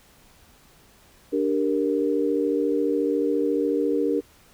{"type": "chord", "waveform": "sine", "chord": "G minor", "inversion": "second", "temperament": "equal", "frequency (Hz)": [293.7, 392, 466.2], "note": ["D4", "G4", "Bb4"], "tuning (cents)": [0, 0, 0], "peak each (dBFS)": [-24, -26, -24], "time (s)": [1.32, 4.21], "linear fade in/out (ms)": 20, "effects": ["pink hiss -55 dBFS RMS until 4.53 s"]}